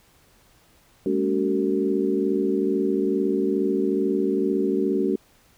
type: tone cluster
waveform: sine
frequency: 206.2 / 228.5 / 283.2 / 378 / 451.8 Hz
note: G#3 / A#3 / C#4 / F#4 / A4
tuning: -12 / -34 / +37 / +37 / +46 cents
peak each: -27 / -32 / -25 / -23 / -30 dBFS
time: 1.06-5.16 s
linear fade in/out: 2 ms
effects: pink hiss -58 dBFS RMS until 5.57 s